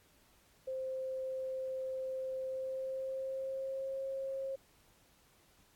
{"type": "tone with pitch glide", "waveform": "sine", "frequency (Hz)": [523.3, 537.7], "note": ["C5", "C5"], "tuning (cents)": [0, 47], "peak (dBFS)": -36, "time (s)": [0.67, 4.56], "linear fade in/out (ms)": 10, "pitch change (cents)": 47, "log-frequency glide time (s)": [2.43, 4.02], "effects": ["pink hiss -67 dBFS RMS until 5.75 s", "AAC 64 kbps"]}